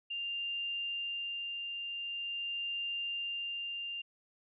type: tone with tremolo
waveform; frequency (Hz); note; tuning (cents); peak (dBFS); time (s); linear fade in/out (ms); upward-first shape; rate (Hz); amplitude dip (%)
sine; 2794; F7; 0; -34; 0.1-4.02; 10; sine; 0.45; 30
effects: none